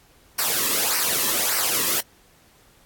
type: noise with flanger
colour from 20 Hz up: white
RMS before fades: -22 dBFS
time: 0.38-2.01 s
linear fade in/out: 10 ms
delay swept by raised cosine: 0.28 to 1.38 ms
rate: 1.7 Hz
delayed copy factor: -0.7
effects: pink hiss -56 dBFS RMS until 2.85 s + AAC 64 kbps